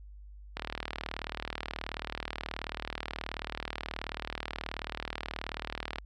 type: click train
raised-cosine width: 0.3 ms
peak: -18 dBFS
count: 210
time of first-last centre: 0.57-5.985 s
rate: 38.6 Hz
effects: added 50 Hz sine -46 dBFS peak until 6.05 s